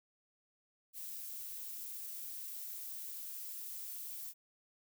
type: noise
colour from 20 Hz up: violet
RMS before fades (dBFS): -45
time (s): 0.93-4.34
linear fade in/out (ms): 50
effects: none